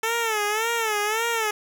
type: tone with vibrato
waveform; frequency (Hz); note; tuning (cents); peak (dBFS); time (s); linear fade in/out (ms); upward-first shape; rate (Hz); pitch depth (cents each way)
10% pulse; 439.7; A4; -1; -14; 0.03-1.51; 5; sine; 1.8; 110
effects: none